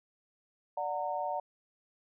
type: chord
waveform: sine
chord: D augmented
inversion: none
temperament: just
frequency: 587.3 / 734.2 / 917.7 Hz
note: D5 / F#5 / A#5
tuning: 0 / -14 / -27 cents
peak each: -37 / -35 / -36 dBFS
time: 0.77-1.4 s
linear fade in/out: 5 ms
effects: none